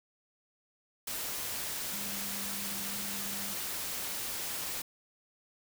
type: tone in noise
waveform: sine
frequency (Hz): 199.6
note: G3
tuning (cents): +32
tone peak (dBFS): -45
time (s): 1.93-3.54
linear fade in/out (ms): 5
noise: white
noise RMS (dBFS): -37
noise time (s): 1.07-4.82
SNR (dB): -11
effects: none